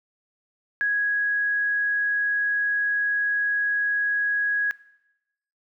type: tone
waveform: sine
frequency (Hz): 1661.2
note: G#6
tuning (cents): 0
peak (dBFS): -20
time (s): 0.81-4.71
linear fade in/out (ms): 0
effects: noise-tail reverb RT60 0.9 s tail -20 dB re dry